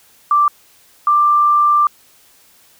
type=tone pair in turn; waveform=sine; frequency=1174.7 / 1182.2 Hz; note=D6 / D6; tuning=0 / +11 cents; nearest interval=unison; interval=11 cents; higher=second; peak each=-9 dBFS; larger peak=neither; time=0.31-0.48 / 1.07-1.87 s; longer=second; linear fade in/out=2 ms; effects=white hiss -50 dBFS RMS until 2.79 s